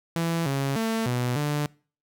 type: tone with pitch steps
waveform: sawtooth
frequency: 166.7 / 137.6 / 224.4 / 123.3 / 147.5 Hz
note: E3 / C#3 / A3 / B2 / D3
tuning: +20 / -12 / +34 / -2 / +8 cents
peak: -20 dBFS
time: 0.16-1.66 s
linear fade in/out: 0 ms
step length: 300 ms
effects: noise-tail reverb RT60 0.4 s tail -24 dB re dry